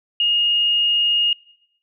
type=tone; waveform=sine; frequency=2853 Hz; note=F7; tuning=36 cents sharp; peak=-15 dBFS; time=0.2-1.33 s; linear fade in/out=2 ms; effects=noise-tail reverb RT60 0.8 s tail -22 dB re dry